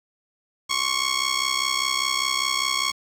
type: ring-modulated tone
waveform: 10% pulse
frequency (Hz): 1100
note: C#6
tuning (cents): -14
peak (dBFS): -10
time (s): 0.69-2.92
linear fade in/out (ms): 20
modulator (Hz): 32.5
effects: low-pass 11000 Hz 12 dB/octave + 7-bit